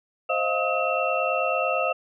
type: tone cluster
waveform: sine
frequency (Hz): 526 / 629 / 698 / 1272 / 2705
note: C5 / D#5 / F5 / D#6 / E7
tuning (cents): +9 / +19 / -1 / +38 / +44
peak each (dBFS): -28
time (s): 0.29-1.93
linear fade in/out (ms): 10
effects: none